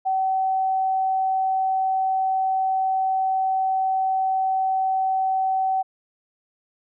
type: tone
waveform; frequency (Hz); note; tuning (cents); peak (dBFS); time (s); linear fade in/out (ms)
sine; 762; G5; -49; -19; 0.05-5.83; 20
effects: none